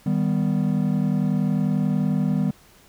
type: chord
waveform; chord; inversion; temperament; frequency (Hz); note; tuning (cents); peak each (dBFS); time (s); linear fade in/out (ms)
triangle; Eb augmented; none; equal; 155.56 / 196 / 246.9; Eb3 / G3 / B3; 0 / 0 / 0; -21 / -20 / -23; 0.06-2.51; 5
effects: tanh soft clip ceiling -9 dBFS + pink hiss -53 dBFS RMS until 2.88 s